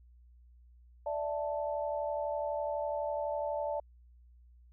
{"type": "chord", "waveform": "sine", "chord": "D suspended second", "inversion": "none", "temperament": "equal", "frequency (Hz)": [587.3, 659.3, 880], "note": ["D5", "E5", "A5"], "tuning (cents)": [0, 0, 0], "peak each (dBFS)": [-34, -38, -38], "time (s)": [1.06, 3.8], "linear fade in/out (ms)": 5, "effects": ["added 60 Hz sine -56 dBFS peak until 4.72 s"]}